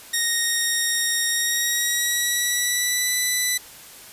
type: tone with pitch glide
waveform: 10% pulse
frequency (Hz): 1864.7 to 1987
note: A#6 to B6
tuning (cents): 0 to +10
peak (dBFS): -11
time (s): 0.13-3.58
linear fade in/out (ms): 10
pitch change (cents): +110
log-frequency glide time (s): 1.28-3.14
effects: white hiss -43 dBFS RMS until 4.12 s + resampled to 32000 Hz